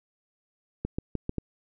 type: clicks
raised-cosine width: 3 ms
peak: -16 dBFS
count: 5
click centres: 0.85 / 0.985 / 1.153 / 1.294 / 1.383 s
effects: none